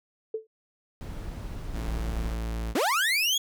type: tone with exponential decay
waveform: sine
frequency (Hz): 440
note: A4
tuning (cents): 0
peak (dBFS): -24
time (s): 0.34-0.47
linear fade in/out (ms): 5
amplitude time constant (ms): 27
type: noise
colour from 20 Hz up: brown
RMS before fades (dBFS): -36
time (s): 1.01-2.34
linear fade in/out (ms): 0
type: tone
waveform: 45% pulse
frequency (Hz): 56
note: A1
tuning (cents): +31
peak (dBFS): -29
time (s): 1.72-2.75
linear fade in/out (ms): 50
type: linear sweep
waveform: 30% pulse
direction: up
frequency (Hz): 207.4 to 3400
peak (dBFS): -20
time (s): 2.75-3.38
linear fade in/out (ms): 5
effects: none